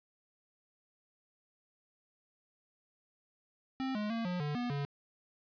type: tone with pitch steps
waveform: square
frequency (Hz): 263.8 / 209.9 / 229 / 179.1 / 147.5 / 243.4 / 142.2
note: C4 / G#3 / A#3 / F3 / D3 / B3 / C#3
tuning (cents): +14 / +19 / -31 / +44 / +8 / -25 / +45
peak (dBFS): -34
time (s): 3.8-4.85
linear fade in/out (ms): 0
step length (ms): 150
effects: resampled to 11025 Hz + 12-bit